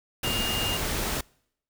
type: tone in noise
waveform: sine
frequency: 2828 Hz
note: F7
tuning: 21 cents sharp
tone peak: -29 dBFS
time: 0.24-0.77 s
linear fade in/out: 5 ms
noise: pink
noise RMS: -29 dBFS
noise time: 0.23-1.21 s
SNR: -3 dB
effects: noise-tail reverb RT60 0.7 s tail -26 dB re dry